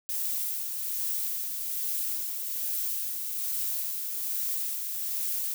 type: noise with tremolo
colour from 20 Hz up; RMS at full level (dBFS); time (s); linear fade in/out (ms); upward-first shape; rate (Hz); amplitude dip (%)
violet; -30; 0.09-5.54; 0; sine; 1.2; 35
effects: none